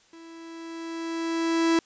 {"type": "tone with level ramp", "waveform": "45% pulse", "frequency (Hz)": 330, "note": "E4", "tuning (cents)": 2, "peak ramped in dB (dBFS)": [-45, -18], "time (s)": [0.13, 1.79], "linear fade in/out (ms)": 2, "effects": ["white hiss -60 dBFS RMS until 1.85 s", "resampled to 16000 Hz"]}